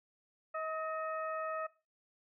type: harmonic tone with a mistuned harmonic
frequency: 635 Hz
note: D#5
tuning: 35 cents sharp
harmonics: 1 / 2 / 3 / 4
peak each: -39 / -38 / -47 / -54 dBFS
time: 0.54-1.67 s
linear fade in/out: 10 ms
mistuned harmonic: 3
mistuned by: -54 cents
effects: noise-tail reverb RT60 0.3 s tail -18 dB re dry

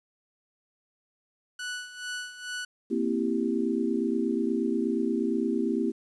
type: tone with tremolo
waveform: sawtooth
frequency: 1480 Hz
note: F#6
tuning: in tune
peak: -28 dBFS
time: 1.59-2.65 s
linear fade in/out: 5 ms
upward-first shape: sine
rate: 2.3 Hz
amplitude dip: 75%
type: chord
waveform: sine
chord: C dominant seventh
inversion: third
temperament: equal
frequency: 233.1 / 261.6 / 329.6 / 392 Hz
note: Bb3 / C4 / E4 / G4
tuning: 0 / 0 / 0 / 0 cents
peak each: -29 / -30 / -30 / -31 dBFS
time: 2.9-5.92 s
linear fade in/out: 20 ms
effects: resampled to 22050 Hz + 10-bit

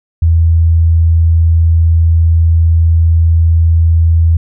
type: tone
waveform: sine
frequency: 82.41 Hz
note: E2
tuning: in tune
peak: -5 dBFS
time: 0.22-4.37 s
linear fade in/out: 5 ms
effects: none

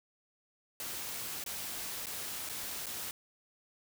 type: noise with dropouts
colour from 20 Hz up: white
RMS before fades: -40 dBFS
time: 0.8-3.11 s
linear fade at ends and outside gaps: 1 ms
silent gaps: 1.439-1.462 / 2.059-2.068 / 2.49-2.496 / 2.859-2.866 s
effects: none

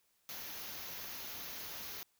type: band-stop noise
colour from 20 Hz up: white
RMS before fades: -45 dBFS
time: 0.29-2.03 s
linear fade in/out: 0 ms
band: 6700 to 11000 Hz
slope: 96 dB/octave
effects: white hiss -75 dBFS RMS until 2.19 s

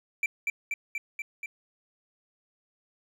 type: tone with echo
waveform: triangle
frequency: 2339 Hz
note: D7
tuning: 8 cents flat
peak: -22 dBFS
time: 0.23-0.26 s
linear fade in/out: 2 ms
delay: 240 ms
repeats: 5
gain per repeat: -2 dB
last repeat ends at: 1.46 s
effects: none

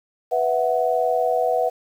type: chord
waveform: sine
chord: B suspended fourth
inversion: none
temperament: equal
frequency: 493.9 / 659.3 / 740 Hz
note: B4 / E5 / F#5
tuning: 0 / 0 / 0 cents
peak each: -22 dBFS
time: 0.31-1.7 s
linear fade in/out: 20 ms
effects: 8-bit

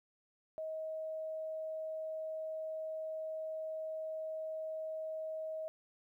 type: tone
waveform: sine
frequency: 633 Hz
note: D#5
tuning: 30 cents sharp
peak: -38 dBFS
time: 0.58-5.68 s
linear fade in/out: 0 ms
effects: 13-bit

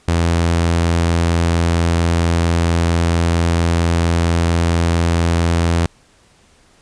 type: tone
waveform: sawtooth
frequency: 84.4 Hz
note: E2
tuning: 41 cents sharp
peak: -9 dBFS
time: 0.08-5.86 s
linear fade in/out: 0 ms
effects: pink hiss -52 dBFS RMS until 6.81 s + resampled to 22050 Hz

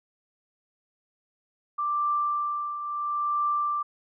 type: tone with tremolo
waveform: sine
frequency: 1178 Hz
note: D6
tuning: 5 cents sharp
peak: -22 dBFS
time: 1.78-3.83 s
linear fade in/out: 10 ms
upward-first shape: triangle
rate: 0.74 Hz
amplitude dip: 65%
effects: none

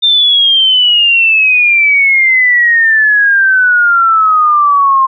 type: exponential sweep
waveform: sine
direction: down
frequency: 3618 to 1054 Hz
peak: -5 dBFS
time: 0.02-5.07 s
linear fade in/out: 20 ms
effects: none

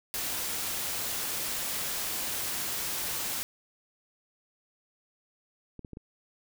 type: noise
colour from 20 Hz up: white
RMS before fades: -33 dBFS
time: 0.14-3.43 s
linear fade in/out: 0 ms
type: clicks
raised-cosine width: 3 ms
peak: -29 dBFS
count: 4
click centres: 5.793 / 5.848 / 5.933 / 5.971 s
effects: none

